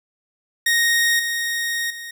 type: tone with level steps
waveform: sawtooth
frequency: 1864.7 Hz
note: A#6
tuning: in tune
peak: -12 / -18 / -28 dBFS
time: 0.66-2.11 s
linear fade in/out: 5 ms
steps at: 1.19 / 1.9 s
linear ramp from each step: 5 ms
effects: none